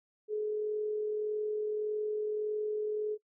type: tone with amplitude modulation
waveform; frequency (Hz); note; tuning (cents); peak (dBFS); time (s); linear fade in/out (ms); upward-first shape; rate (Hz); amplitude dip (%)
sine; 424.9; G#4; +40; -29; 0.28-3.18; 50; sine; 41.7; 30
effects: noise-tail reverb RT60 0.1 s tail -22 dB re dry